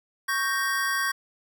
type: chord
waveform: square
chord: G diminished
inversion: second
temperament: equal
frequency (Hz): 1108.7 / 1568 / 1864.7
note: Db6 / G6 / Bb6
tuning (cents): 0 / 0 / 0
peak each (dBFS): -30 / -28 / -30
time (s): 0.28-1.12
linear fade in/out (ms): 10
effects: none